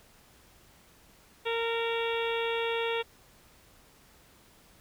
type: harmonic tone with a mistuned harmonic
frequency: 460.6 Hz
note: A#4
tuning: 21 cents flat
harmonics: 1 / 2 / 3 / 4 / 5 / 6 / 7 / 8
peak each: -30 / -36 / -40 / -41 / -39 / -38 / -40 / -44 dBFS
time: 1.45-3.03 s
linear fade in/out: 20 ms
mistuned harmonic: 7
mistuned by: +57 cents
effects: pink hiss -59 dBFS RMS until 4.8 s